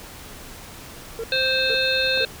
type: tone bursts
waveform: triangle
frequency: 455.8 Hz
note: A#4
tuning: 39 cents flat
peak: -24 dBFS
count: 3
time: 1.19-2.251 s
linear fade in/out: 0 ms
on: 47 ms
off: 460 ms
type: harmonic tone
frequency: 523.3 Hz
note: C5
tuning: in tune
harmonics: 1 / 3 / 5 / 7 / 8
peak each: -25 / -25 / -25 / -25 / -25 dBFS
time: 1.32-2.25 s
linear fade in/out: 2 ms
type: click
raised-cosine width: 1 ms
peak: -21 dBFS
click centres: 2.175 s
effects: pink hiss -40 dBFS RMS until 2.4 s